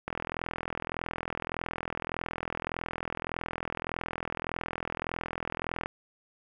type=click train; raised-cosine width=0.5 ms; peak=-17 dBFS; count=242; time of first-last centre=0.08-5.859 s; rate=41.7 Hz; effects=none